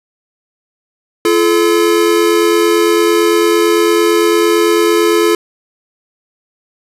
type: tone pair together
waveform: square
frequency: 341.9 / 430.8 Hz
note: F4 / A4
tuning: -37 / -37 cents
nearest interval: major third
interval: 400 cents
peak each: -12 dBFS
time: 1.25-5.35 s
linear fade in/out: 2 ms
effects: resampled to 32000 Hz + 7-bit